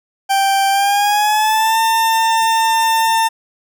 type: tone with pitch glide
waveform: 40% pulse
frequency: 784 to 900.6 Hz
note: G5 to A5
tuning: 0 to +40 cents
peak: -11 dBFS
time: 0.29-3.29 s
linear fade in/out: 20 ms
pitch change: +240 cents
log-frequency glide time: 0.69-1.79 s
effects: none